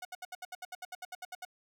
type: tone bursts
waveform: sawtooth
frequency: 731 Hz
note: F#5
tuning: 21 cents flat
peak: -36 dBFS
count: 15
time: 0.02-1.451 s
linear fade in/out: 5 ms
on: 31 ms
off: 69 ms
effects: none